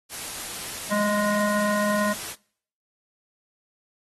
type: noise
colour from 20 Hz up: white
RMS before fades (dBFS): -34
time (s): 0.09-2.36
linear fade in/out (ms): 50
type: harmonic tone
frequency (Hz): 207.5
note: G#3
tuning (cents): -1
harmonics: 1 / 3 / 5 / 7 / 9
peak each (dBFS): -25 / -26 / -30 / -34 / -32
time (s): 0.9-2.14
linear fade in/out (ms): 20
effects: noise-tail reverb RT60 0.6 s tail -25 dB re dry + AAC 32 kbps